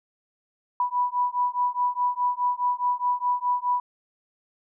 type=beating tone pair; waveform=sine; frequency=982 / 986.8 Hz; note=B5 / B5; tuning=-10 / -2 cents; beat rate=4.8 Hz; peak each=-25 dBFS; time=0.8-3.8 s; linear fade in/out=2 ms; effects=none